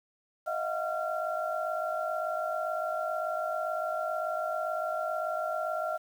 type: tone cluster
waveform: sine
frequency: 629 / 687 / 734 / 1373 Hz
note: D#5 / F5 / F#5 / F6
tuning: +19 / -29 / -14 / -30 cents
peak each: -33 / -36 / -38 / -35 dBFS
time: 0.46-5.98 s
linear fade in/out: 20 ms
effects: 9-bit